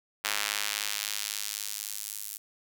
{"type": "tone with high-pass filter sweep", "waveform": "square", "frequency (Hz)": 51.9, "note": "G#1", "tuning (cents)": 0, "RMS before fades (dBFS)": -34, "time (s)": [0.24, 2.38], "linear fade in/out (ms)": 10, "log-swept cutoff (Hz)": [1700, 9700], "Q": 0.71, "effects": []}